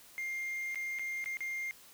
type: tone with dropouts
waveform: sine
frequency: 2113 Hz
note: C7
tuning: 16 cents sharp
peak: -32 dBFS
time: 0.18-1.71 s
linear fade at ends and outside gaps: 0 ms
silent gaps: 0.746-0.757 / 0.987-0.994 / 1.242-1.259 / 1.37-1.406 s
effects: tanh soft clip ceiling -34 dBFS + white hiss -57 dBFS RMS until 1.93 s